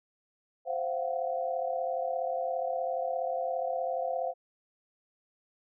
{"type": "tone cluster", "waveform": "sine", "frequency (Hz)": [523, 685, 722, 757], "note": ["C5", "F5", "F#5", "F#5"], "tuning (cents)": [-1, -34, -43, 39], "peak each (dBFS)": [-33, -33, -38, -38], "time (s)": [0.65, 4.34], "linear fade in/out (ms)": 50, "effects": []}